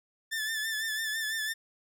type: tone with vibrato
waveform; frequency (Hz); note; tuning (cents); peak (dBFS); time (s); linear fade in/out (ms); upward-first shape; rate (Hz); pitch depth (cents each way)
sawtooth; 1760; A6; 0; -27; 0.31-1.54; 20; sine; 6; 45
effects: none